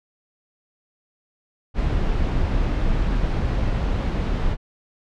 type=noise; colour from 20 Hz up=brown; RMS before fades=-21 dBFS; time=1.74-4.57 s; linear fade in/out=50 ms; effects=low-pass 4000 Hz 12 dB/octave